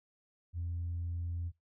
sine tone, 85.7 Hz, F2, 32 cents flat, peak -33 dBFS, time 0.53-1.52 s, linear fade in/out 50 ms, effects noise-tail reverb RT60 0.2 s tail -22 dB re dry + tanh soft clip ceiling -31 dBFS

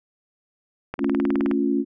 click train, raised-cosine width 0.5 ms, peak -14 dBFS, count 12, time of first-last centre 0.94-1.513 s, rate 19.2 Hz
sine chord, A augmented, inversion none, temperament equal, 220 / 277.2 / 349.2 Hz, A3 / C#4 / E#4, 0 / 0 / 0 cents, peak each -25 / -21 / -25 dBFS, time 0.98-1.85 s, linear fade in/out 50 ms
effects none

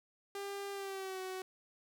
sawtooth tone with pitch glide, 398.9 to 374.3 Hz, G4 to F#4, +30 to +20 cents, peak -36 dBFS, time 0.35-1.42 s, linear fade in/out 2 ms, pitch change -110 cents, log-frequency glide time 0.72-1.21 s, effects 13-bit

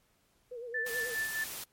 sine tone with vibrato, 478.9 Hz, A#4, 47 cents sharp, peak -39 dBFS, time 0.51-1.15 s, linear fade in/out 10 ms, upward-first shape sine, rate 9.2 Hz, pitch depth 79 cents each way
sine tone with tremolo, 1760 Hz, A6, in tune, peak -30 dBFS, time 0.74-1.44 s, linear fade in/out 5 ms, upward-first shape sine, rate 4.8 Hz, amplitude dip 60%
white noise, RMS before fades -41 dBFS, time 0.86-1.64 s, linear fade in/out 5 ms
effects pink hiss -71 dBFS RMS until 1.72 s + MP3 64 kbps

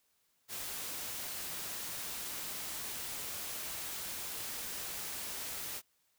white noise, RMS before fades -41 dBFS, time 0.48-5.82 s, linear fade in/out 50 ms, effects white hiss -75 dBFS RMS until 6.18 s

